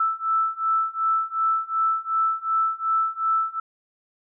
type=beating tone pair; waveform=sine; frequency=1318.5 / 1321.2 Hz; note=E6 / E6; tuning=0 / +4 cents; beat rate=2.7 Hz; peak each=-24 / -23 dBFS; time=0-3.6 s; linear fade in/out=5 ms; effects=none